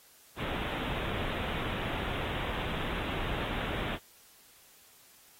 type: low-pass noise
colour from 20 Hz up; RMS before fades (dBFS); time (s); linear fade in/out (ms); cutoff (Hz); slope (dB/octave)
pink; -35; 0.36-3.99; 50; 3700; 96
effects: white hiss -59 dBFS RMS until 5.39 s + AAC 48 kbps